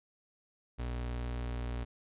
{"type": "tone with pitch glide", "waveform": "35% pulse", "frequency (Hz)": [60.5, 60.15], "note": ["B1", "B1"], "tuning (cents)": [-35, -45], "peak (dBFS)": -33, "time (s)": [0.78, 1.85], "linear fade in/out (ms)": 20, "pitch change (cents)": -10, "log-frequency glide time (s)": [1.36, 1.46], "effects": ["resampled to 8000 Hz"]}